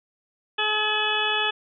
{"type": "harmonic tone", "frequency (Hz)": 426.3, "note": "G#4", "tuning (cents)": 45, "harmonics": [1, 2, 3, 4, 6, 7, 8], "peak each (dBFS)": [-32, -29, -31, -28, -28, -29, -28], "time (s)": [0.58, 1.51], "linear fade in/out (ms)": 10, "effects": []}